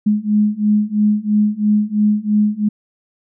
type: beating tone pair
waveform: sine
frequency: 208.5 / 211.5 Hz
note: G#3 / G#3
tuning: +7 / +32 cents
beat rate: 3 Hz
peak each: -16 / -15 dBFS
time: 0.06-2.69 s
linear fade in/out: 10 ms
effects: none